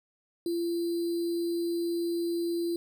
sine tone with sample-and-hold, 340.8 Hz, F4, 42 cents flat, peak -27 dBFS, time 0.46-2.76 s, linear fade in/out 2 ms, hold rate 4410 Hz, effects none

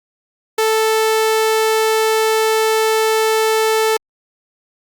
sawtooth tone, 440 Hz, A4, in tune, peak -9 dBFS, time 0.58-3.97 s, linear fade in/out 5 ms, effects Opus 48 kbps

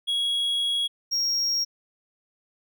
triangle tone pair in turn, 3322 / 5587 Hz, G#7 / F8, 0 / 0 cents, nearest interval major sixth, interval 900 cents, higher second, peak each -21 dBFS, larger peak neither, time 0.07-0.88 / 1.11-1.65 s, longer first, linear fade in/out 20 ms, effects none

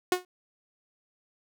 sawtooth tone with exponential decay, 363 Hz, F#4, 33 cents flat, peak -15 dBFS, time 0.12-0.25 s, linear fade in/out 2 ms, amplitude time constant 27 ms, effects none

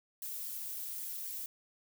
violet noise with flanger, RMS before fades -41 dBFS, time 0.22-1.46 s, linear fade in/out 2 ms, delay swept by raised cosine 0.75 to 4.55 ms, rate 3.8 Hz, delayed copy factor -0.8, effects none

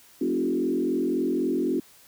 sine tone with frequency modulation, 311.1 Hz, D#4, in tune, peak -22 dBFS, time 0.21-1.8 s, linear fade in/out 5 ms, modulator 43.8 Hz, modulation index 1.7, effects white hiss -54 dBFS RMS until 2.07 s

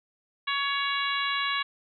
harmonic tone, 560 Hz, C#5, 18 cents sharp, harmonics 2 / 3 / 4 / 5 / 6 / 7, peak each -30 / -32 / -33 / -34 / -35 / -35 dBFS, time 0.47-1.63 s, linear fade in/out 10 ms, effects none

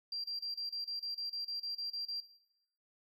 triangle tone bursts, 4736 Hz, D8, 14 cents sharp, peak -33 dBFS, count 14, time 0.12-2.203 s, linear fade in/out 5 ms, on 120 ms, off 31 ms, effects noise-tail reverb RT60 0.9 s tail -20 dB re dry + tanh soft clip ceiling -35 dBFS

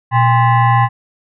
sine tone with frequency modulation, 120 Hz, B2, 49 cents flat, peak -8 dBFS, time 0.11-0.89 s, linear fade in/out 50 ms, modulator 923 Hz, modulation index 1.2, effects none

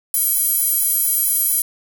square tone with high-pass filter, 452.2 Hz, A4, 47 cents sharp, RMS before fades -18 dBFS, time 0.14-1.62 s, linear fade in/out 2 ms, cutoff 11000 Hz, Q 3.6, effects none

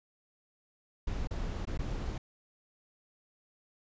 brown noise with dropouts, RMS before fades -35 dBFS, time 1.07-2.18 s, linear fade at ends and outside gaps 5 ms, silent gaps 1.273-1.308 / 1.653-1.671 / 1.776-1.79 s, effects resampled to 16000 Hz

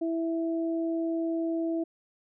sine tone pair together, 329.6 / 660.1 Hz, E4 / E5, 0 / +2 cents, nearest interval octave, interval 1202 cents, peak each -27 / -35 dBFS, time 0.01-1.84 s, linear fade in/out 10 ms, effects none

